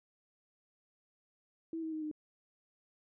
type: tone with pitch steps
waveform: sine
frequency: 326.8 / 319.5 / 312.4 / 305.4 Hz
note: E4 / D#4 / D#4 / D#4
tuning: -15 / +46 / +7 / -32 cents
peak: -36 dBFS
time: 1.73-2.114 s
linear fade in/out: 2 ms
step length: 96 ms
effects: none